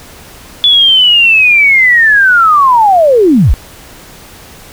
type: linear sweep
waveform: sine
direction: down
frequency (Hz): 3454 to 30.87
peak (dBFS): -3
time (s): 0.64-3.54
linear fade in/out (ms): 0
effects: pink hiss -34 dBFS RMS until 4.72 s